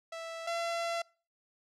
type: tone pair in turn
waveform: sawtooth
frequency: 659.3 / 677.1 Hz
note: E5 / E5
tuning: 0 / +46 cents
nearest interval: unison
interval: 46 cents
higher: second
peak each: -35 / -28 dBFS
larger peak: second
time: 0.12-0.47 / 0.47-1.02 s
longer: second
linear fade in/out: 5 ms
effects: noise-tail reverb RT60 0.4 s tail -25 dB re dry + low-pass 7000 Hz 12 dB/octave